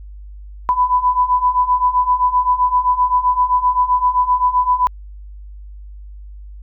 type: beating tone pair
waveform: sine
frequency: 992 / 999.7 Hz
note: B5 / B5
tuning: +7 / +21 cents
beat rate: 7.7 Hz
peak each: -17 / -14 dBFS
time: 0.69-4.87 s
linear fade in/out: 0 ms
effects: added 50 Hz sine -32 dBFS peak until 6.62 s